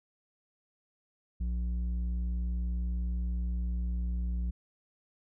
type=tone with low-pass filter; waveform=square; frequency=60.1 Hz; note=B1; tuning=46 cents flat; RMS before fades=-32 dBFS; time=1.4-4.51 s; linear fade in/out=10 ms; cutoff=130 Hz; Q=2.2; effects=none